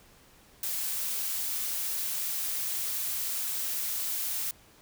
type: noise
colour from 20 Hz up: blue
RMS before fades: -32 dBFS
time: 0.63-4.51 s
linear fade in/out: 2 ms
effects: pink hiss -58 dBFS RMS until 4.81 s